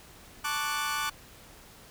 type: chord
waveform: sawtooth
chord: D major seventh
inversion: second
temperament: equal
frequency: 880 / 1108.7 / 1174.7 / 1480 Hz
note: A5 / C#6 / D6 / F#6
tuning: 0 / 0 / 0 / 0 cents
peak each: -33 / -34 / -29 / -30 dBFS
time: 0.44-1.1 s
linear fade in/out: 10 ms
effects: pink hiss -52 dBFS RMS until 1.9 s

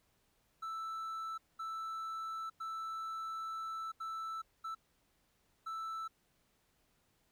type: tone bursts at uneven times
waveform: triangle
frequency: 1321 Hz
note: E6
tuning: 3 cents sharp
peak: -37 dBFS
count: 6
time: 0.62-1.38 / 1.59-2.5 / 2.6-3.92 / 4-4.42 / 4.64-4.75 / 5.66-6.08 s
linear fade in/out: 10 ms
effects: pink hiss -75 dBFS RMS until 7.31 s

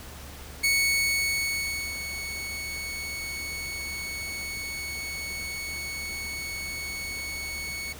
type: tone with ADSR envelope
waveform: sawtooth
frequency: 2217 Hz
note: C#7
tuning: in tune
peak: -17 dBFS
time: 0.63-7.93 s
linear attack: 14 ms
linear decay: 1300 ms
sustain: -12 dB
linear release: 8 ms
effects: added 71 Hz sine -44 dBFS peak until 7.99 s + pink hiss -44 dBFS RMS until 7.99 s

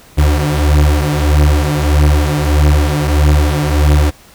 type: beating tone pair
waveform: 35% pulse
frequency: 73.42 / 75.02 Hz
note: D2 / D2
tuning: 0 / +37 cents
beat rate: 1.6 Hz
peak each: -10 dBFS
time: 0.17-4.11 s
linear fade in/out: 20 ms
effects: pink hiss -42 dBFS RMS until 4.34 s

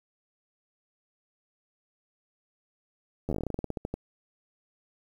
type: slowing click train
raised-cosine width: 2 ms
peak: -18 dBFS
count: 18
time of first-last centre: 3.29-3.94 s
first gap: 11 ms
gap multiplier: 1.14
effects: 9-bit

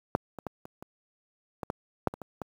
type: clicks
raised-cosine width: 1 ms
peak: -9 / -25 / -19 / -28 / -28 / -19 / -16 / -9 / -23 / -25 / -20 dBFS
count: 11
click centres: 0.151 / 0.387 / 0.467 / 0.654 / 0.825 / 1.632 / 1.701 / 2.073 / 2.139 / 2.217 / 2.417 s
effects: high-pass 80 Hz 12 dB/octave + 8-bit

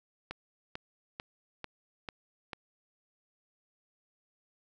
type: click train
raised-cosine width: 0.3 ms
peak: -22 dBFS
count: 6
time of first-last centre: 0.31-2.532 s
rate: 2.25 Hz
effects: none

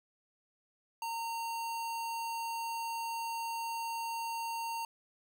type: tone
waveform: square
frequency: 919 Hz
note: A#5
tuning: 25 cents flat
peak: -36 dBFS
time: 1.02-4.85 s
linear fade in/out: 2 ms
effects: none

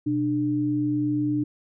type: tone pair together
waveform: sine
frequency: 126.32 / 298.1 Hz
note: B2 / D4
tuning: +39 / +26 cents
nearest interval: octave + minor third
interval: 1487 cents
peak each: -29 / -22 dBFS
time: 0.06-1.44 s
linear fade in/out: 10 ms
effects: none

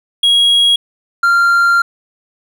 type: tone pair in turn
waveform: triangle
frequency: 3300 / 1387.5 Hz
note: G#7 / F6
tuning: -12 / -12 cents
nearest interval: octave + minor third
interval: 1500 cents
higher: first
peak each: -6 dBFS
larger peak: neither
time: 0.23-0.76 / 1.23-1.82 s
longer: second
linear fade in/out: 5 ms
effects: none

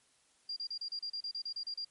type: tone bursts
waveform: sine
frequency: 4782 Hz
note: D8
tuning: 30 cents sharp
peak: -36 dBFS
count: 13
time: 0.49-1.848 s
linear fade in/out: 5 ms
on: 74 ms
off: 33 ms
effects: white hiss -69 dBFS RMS until 1.9 s + MP3 48 kbps

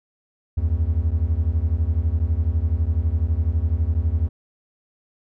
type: beating tone pair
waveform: triangle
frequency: 74.3 / 86.3 Hz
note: D2 / F2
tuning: +21 / -20 cents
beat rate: 12 Hz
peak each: -19 dBFS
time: 0.57-4.29 s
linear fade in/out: 10 ms
effects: none

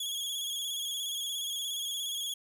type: tone with vibrato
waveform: sawtooth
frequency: 3328 Hz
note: G#7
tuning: 3 cents sharp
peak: -30 dBFS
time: 0-2.34 s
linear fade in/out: 5 ms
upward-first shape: square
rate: 17 Hz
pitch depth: 39 cents each way
effects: none

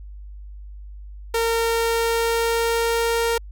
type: tone with pitch glide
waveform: sawtooth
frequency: 458.8 to 463.3 Hz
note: A#4 to A#4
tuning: -28 to -11 cents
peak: -15 dBFS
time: 1.34-3.38 s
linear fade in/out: 5 ms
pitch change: +17 cents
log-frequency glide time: 1.55-3.27 s
effects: added 50 Hz sine -35 dBFS peak until 3.51 s

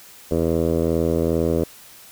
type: tone with low-pass filter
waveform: 10% pulse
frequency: 82.41 Hz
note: E2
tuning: in tune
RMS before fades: -20 dBFS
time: 0.31-1.64 s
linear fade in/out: 5 ms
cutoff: 530 Hz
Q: 2.2
effects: white hiss -45 dBFS RMS until 2.11 s

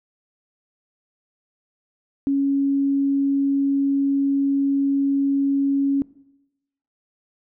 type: tone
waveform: sine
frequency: 277.2 Hz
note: C#4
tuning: in tune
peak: -17 dBFS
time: 2.27-6.02 s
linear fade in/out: 0 ms
effects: noise-tail reverb RT60 0.9 s tail -21 dB re dry

